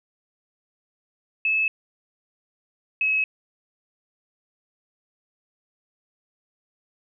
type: tone pair in turn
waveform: sine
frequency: 2600 / 2570 Hz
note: E7 / E7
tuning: -24 / -45 cents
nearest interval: unison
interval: 21 cents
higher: first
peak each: -19 dBFS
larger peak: neither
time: 1.45-1.68 / 3.01-3.24 s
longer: neither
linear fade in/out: 2 ms
effects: none